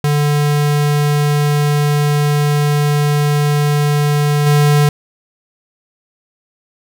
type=tone with level steps; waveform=square; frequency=146.83 Hz; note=D3; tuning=in tune; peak=-12 / -9 dBFS; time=0.04-4.89 s; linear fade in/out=2 ms; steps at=4.46 s; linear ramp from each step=10 ms; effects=none